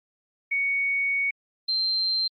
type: tone pair in turn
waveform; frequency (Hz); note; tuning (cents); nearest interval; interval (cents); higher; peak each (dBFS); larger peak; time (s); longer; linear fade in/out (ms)
sine; 2230 / 4141; C#7 / C8; +10 / -19; major seventh; 1071; second; -22; neither; 0.51-1.31 / 1.68-2.28; first; 10
effects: Opus 48 kbps